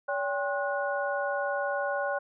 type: tone cluster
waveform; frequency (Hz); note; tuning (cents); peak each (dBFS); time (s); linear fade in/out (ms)
sine; 569 / 795 / 1068 / 1461; C#5 / G5 / C6 / F#6; +45 / +24 / +35 / -22; -30 / -34 / -37 / -33; 0.08-2.19; 10
effects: none